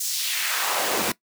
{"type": "noise with high-pass filter sweep", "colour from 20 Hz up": "pink", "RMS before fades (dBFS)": -25, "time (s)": [0, 1.12], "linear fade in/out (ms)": 5, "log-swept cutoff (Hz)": [7000, 230], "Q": 1.4, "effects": ["noise-tail reverb RT60 0.1 s tail -19 dB re dry"]}